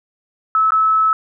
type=tone with dropouts; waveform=sine; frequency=1300 Hz; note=E6; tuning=24 cents flat; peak=-11 dBFS; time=0.55-1.13 s; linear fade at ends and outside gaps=1 ms; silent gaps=0.706-0.72 s; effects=none